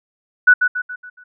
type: tone with echo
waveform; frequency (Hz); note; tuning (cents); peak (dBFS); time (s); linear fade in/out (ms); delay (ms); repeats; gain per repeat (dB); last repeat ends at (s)
sine; 1480; F#6; 0; -5; 0.47-0.54; 10; 140; 5; -7; 1.24
effects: none